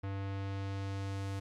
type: tone with low-pass filter sweep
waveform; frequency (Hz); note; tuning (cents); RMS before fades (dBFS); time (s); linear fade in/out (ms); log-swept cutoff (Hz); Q
square; 98; G2; 0; -38; 0.03-1.4; 10; 2400 to 10000; 0.77
effects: 13-bit